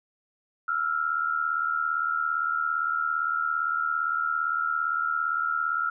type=tone pair together; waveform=sine; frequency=1328.4 / 1406 Hz; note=E6 / F6; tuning=+13 / +11 cents; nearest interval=minor second; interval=98 cents; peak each=-27 dBFS; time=0.68-5.9 s; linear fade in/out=5 ms; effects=none